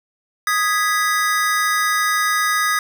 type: chord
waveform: square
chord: G# minor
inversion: second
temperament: equal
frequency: 1244.5 / 1661.2 / 1975.5 Hz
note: D#6 / G#6 / B6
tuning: 0 / 0 / 0 cents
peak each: -20 / -22 / -23 dBFS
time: 0.47-2.79 s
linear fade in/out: 2 ms
effects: none